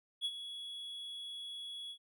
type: tone with ADSR envelope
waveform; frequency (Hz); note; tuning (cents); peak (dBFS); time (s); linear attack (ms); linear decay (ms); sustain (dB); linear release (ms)
triangle; 3364; G#7; +22; -30; 0.21-1.98; 40; 52; -11; 77
effects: none